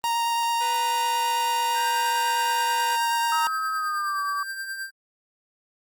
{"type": "tone with vibrato", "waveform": "45% pulse", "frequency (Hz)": 932.3, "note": "A#5", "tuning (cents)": 0, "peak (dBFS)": -22, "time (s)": [0.04, 3.47], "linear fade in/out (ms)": 0, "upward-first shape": "sine", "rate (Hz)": 9.1, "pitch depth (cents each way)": 8}
{"type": "tone", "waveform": "10% pulse", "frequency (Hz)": 494.1, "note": "B4", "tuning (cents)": 1, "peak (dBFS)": -25, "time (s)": [0.6, 2.97], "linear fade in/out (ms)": 20}
{"type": "tone with tremolo", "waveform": "square", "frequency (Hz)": 1577, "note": "G6", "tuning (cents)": 10, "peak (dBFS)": -29, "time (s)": [1.74, 4.91], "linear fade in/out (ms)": 50, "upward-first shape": "triangle", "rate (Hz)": 9.5, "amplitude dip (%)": 55}
{"type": "tone with pitch glide", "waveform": "sine", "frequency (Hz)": [1279, 1152.7], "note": ["D#6", "D6"], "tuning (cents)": [47, -33], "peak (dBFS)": -25, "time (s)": [3.32, 4.43], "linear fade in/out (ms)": 2, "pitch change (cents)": -180, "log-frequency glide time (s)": [3.74, 4.21]}
{"effects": ["Opus 32 kbps"]}